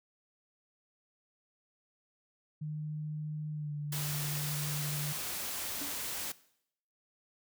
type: tone with pitch glide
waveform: sine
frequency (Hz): 152.4 to 147.46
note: D#3 to D3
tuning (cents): -36 to +7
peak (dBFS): -35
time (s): 2.61-5.13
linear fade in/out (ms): 10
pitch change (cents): -57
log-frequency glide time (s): 3.52-3.72
type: noise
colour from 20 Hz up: white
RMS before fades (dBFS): -38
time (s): 3.92-6.32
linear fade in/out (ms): 5
type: tone with exponential decay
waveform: sine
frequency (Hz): 286.6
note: D4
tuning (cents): -42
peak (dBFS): -38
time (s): 5.81-6.04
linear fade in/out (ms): 5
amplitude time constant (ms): 50
effects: noise-tail reverb RT60 0.7 s tail -19 dB re dry